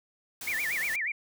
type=noise; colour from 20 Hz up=white; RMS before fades=-39 dBFS; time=0.41-0.96 s; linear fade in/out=2 ms
type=tone with vibrato; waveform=sine; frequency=2051 Hz; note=C7; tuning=35 cents flat; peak=-28 dBFS; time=0.47-1.12 s; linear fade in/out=5 ms; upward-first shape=sine; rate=8.4 Hz; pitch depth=280 cents each way
effects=none